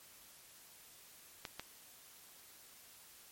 clicks, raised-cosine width 0.2 ms, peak -24 dBFS, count 2, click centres 1.452 / 1.596 s, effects white hiss -59 dBFS RMS until 3.31 s + MP3 64 kbps

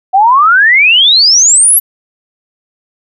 sine exponential sweep, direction up, 738 to 11840 Hz, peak -3 dBFS, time 0.13-1.8 s, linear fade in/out 20 ms, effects none

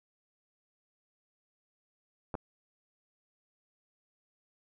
clicks, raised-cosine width 1 ms, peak -22 dBFS, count 2, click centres 2.342 / 2.352 s, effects none

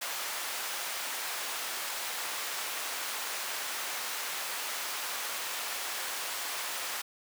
pink high-pass noise, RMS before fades -36 dBFS, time 0.01-7.02 s, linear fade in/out 10 ms, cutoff 900 Hz, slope 12 dB/octave, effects none

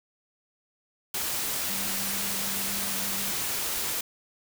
sine tone in noise, 196 Hz, G3, in tune, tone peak -40 dBFS, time 1.69-3.31 s, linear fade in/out 5 ms, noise white, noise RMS -30 dBFS, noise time 1.14-4.01 s, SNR -13 dB, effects none

